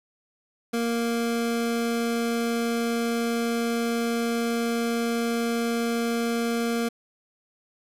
25% pulse tone, 233.1 Hz, A#3, in tune, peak -20 dBFS, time 0.73-6.89 s, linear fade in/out 10 ms, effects resampled to 32000 Hz + 8-bit

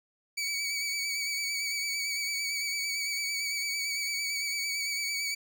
20% pulse tone with vibrato, 2271 Hz, C#7, 41 cents sharp, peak -25 dBFS, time 0.37-5.35 s, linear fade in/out 10 ms, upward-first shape sine, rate 8.9 Hz, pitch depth 34 cents each way, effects none

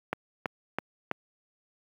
click train, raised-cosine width 0.5 ms, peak -13 dBFS, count 4, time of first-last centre 0.13-1.114 s, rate 3.05 Hz, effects high-pass 150 Hz 12 dB/octave + 9-bit

